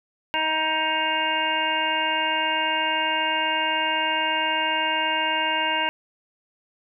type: harmonic tone with a mistuned harmonic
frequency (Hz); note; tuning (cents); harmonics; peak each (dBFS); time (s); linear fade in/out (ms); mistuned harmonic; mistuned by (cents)
314.6; D#4; +19; 1 / 2 / 3 / 5 / 6 / 7 / 8 / 9; -36 / -32 / -25 / -29 / -35 / -31 / -36 / -26; 0.34-5.89; 0; 9; -17
effects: none